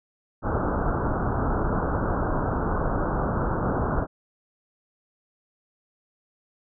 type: low-pass noise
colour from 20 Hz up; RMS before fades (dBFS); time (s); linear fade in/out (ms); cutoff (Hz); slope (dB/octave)
pink; -25; 0.42-4.07; 50; 1500; 96
effects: none